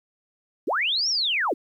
sine linear two-way sweep, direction up then down, 207.7 to 5700 to 207.7 Hz, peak -21 dBFS, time 0.67-1.54 s, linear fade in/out 10 ms, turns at 1.09 s, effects 10-bit

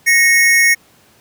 square tone pair together, 1864.7 / 2194 Hz, A#6 / C#7, 0 / -18 cents, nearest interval minor third, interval 282 cents, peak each -12 dBFS, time 0.06-0.75 s, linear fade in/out 20 ms, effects pink hiss -50 dBFS RMS until 1.2 s + high-pass 100 Hz 12 dB/octave

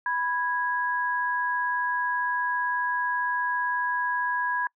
sine tone pair together, 988 / 1653 Hz, B5 / G#6, 0 / -9 cents, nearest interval major sixth, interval 891 cents, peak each -27 dBFS, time 0.06-4.67 s, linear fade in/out 2 ms, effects noise-tail reverb RT60 0.1 s tail -26 dB re dry

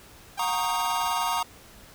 sawtooth tone with tremolo, 793 Hz, G5, 20 cents sharp, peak -30 dBFS, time 0.37-1.41 s, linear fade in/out 10 ms, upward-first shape sine, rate 19 Hz, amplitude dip 90%
square chord, D# minor seventh, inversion first, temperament equal with one note detuned, 722.7 / 932.3 / 1108.7 / 1244.5 Hz, F#5 / A#5 / C#6 / D#6, -41 / 0 / 0 / 0 cents, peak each -33 / -28 / -34 / -32 dBFS, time 0.39-1.43 s, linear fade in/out 5 ms
effects pink hiss -50 dBFS RMS until 1.94 s

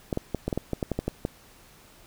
clicks, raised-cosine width 2 ms, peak -13 dBFS, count 12, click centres 0.128 / 0.174 / 0.347 / 0.48 / 0.528 / 0.576 / 0.733 / 0.828 / 0.917 / 0.99 / 1.08 / 1.251 s, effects pink hiss -54 dBFS RMS until 2.06 s

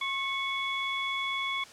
sine tone cluster, 1082 / 2211 / 3406 Hz, C#6 / C#7 / G#7, -42 / -5 / +43 cents, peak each -34 / -32 / -35 dBFS, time 0.01-1.64 s, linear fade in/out 5 ms, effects white hiss -50 dBFS RMS until 1.72 s + low-pass 7000 Hz 12 dB/octave

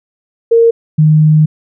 sine tone pair in turn, 461.4 / 154.27 Hz, A#4 / D#3, -18 / -14 cents, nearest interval octave + perfect fifth, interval 1896 cents, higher first, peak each -4 dBFS, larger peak neither, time 0.51-0.71 / 0.98-1.46 s, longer second, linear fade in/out 10 ms, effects none

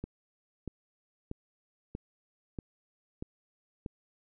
click train, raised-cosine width 3 ms, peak -24 dBFS, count 7, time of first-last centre 0.04-3.862 s, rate 1.57 Hz, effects none

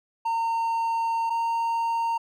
triangle tone pair in turn, 915 / 921.4 Hz, A#5 / A#5, -32 / -20 cents, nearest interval unison, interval 12 cents, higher second, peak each -21 dBFS, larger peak neither, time 0.25-1.3 / 1.3-2.18 s, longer first, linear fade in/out 10 ms, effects none

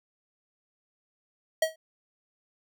square tone with exponential decay, 639 Hz, D#5, 46 cents sharp, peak -19 dBFS, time 1.62-1.76 s, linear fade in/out 5 ms, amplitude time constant 29 ms, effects none

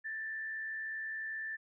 sine tone with frequency modulation, 1766 Hz, A6, 6 cents sharp, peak -37 dBFS, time 0.04-1.57 s, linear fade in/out 20 ms, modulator 83.1 Hz, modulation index 0.41, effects none

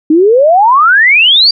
sine exponential sweep, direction up, 298.5 to 4786 Hz, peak -3 dBFS, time 0.1-1.51 s, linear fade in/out 5 ms, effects none

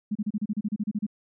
sine tone bursts, 209.9 Hz, G#3, 19 cents sharp, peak -24 dBFS, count 13, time 0.11-1.066 s, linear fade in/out 10 ms, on 44 ms, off 32 ms, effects none

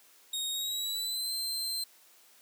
sawtooth tone with pitch glide, 3740 to 4126 Hz, A#7 to C8, +5 to -25 cents, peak -29 dBFS, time 0.33-1.84 s, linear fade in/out 5 ms, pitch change +170 cents, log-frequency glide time 0.51-1.34 s, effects white hiss -60 dBFS RMS until 2.41 s + high-pass 300 Hz 12 dB/octave

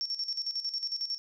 sine tone with tremolo, 5470 Hz, F8, 37 cents flat, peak -29 dBFS, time 0.01-1.18 s, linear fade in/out 0 ms, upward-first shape square, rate 11 Hz, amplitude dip 70%, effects none

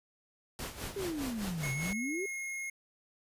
pink noise with tremolo, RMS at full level -39 dBFS, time 0.59-1.93 s, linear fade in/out 0 ms, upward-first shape sine, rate 4.9 Hz, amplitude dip 70%
sine exponential two-way sweep, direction down then up, 410.1 to 130.81 to 410.1 Hz, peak -34 dBFS, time 0.96-2.26 s, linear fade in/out 5 ms, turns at 1.72 s
square tone with pitch glide, 2179 to 2155 Hz, C#7 to C#7, -30 to -49 cents, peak -37 dBFS, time 1.63-2.7 s, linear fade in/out 5 ms, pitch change -19 cents, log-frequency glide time 1.79-2.32 s
effects resampled to 32000 Hz

